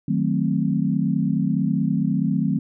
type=chord; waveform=sine; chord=D# diminished seventh; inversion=none; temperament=equal; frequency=155.56 / 185 / 220 / 261.6 Hz; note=D#3 / F#3 / A3 / C4; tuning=0 / 0 / 0 / 0 cents; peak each=-24 / -23 / -24 / -25 dBFS; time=0.08-2.59 s; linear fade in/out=5 ms; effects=none